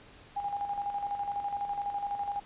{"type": "tone with tremolo", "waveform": "sine", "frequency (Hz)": 811, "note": "G#5", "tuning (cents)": -41, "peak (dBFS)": -29, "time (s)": [0.36, 2.4], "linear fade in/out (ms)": 10, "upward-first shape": "square", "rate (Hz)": 12, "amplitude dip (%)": 55, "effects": ["pink hiss -54 dBFS RMS until 2.45 s", "resampled to 8000 Hz"]}